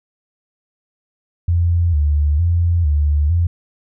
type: tone with vibrato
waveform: sine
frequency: 79.6 Hz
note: D#2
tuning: 40 cents sharp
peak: -12 dBFS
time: 1.48-3.47 s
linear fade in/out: 5 ms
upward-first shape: square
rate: 1.1 Hz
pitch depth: 130 cents each way
effects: none